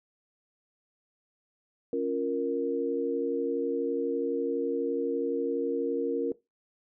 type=chord; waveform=sine; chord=Bb minor; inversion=first; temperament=equal; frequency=277.2 / 349.2 / 466.2 Hz; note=Db4 / F4 / Bb4; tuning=0 / 0 / 0 cents; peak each=-32 / -33 / -28 dBFS; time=1.93-6.32 s; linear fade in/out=2 ms; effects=noise-tail reverb RT60 0.2 s tail -18 dB re dry